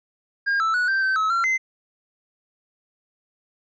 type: tone with pitch steps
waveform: triangle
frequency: 1616 / 1320 / 1470 / 1566 / 1544 / 1289 / 1367 / 2064 Hz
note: G#6 / E6 / F#6 / G6 / G6 / E6 / F6 / C7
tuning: -48 / +2 / -12 / -2 / -27 / -39 / -37 / -24 cents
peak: -17 dBFS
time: 0.46-1.58 s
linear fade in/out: 20 ms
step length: 140 ms
effects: resampled to 16000 Hz